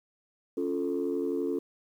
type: chord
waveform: sine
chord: Db augmented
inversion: none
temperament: equal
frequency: 277.2 / 349.2 / 440 Hz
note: Db4 / F4 / A4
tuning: 0 / 0 / 0 cents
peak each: -31 dBFS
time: 0.57-1.59 s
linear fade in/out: 5 ms
effects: tanh soft clip ceiling -21 dBFS + 10-bit